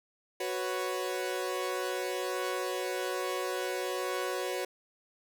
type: chord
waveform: sawtooth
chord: F# suspended fourth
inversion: none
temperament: equal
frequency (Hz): 370 / 493.9 / 554.4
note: F#4 / B4 / C#5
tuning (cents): 0 / 0 / 0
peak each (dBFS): -31 / -33 / -33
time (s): 0.4-4.65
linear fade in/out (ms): 5
effects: none